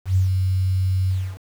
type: tone with ADSR envelope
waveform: sine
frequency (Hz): 93.8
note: F#2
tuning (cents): +24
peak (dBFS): -13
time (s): 0.05-1.39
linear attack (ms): 110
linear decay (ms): 120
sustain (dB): -4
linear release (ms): 290
effects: 7-bit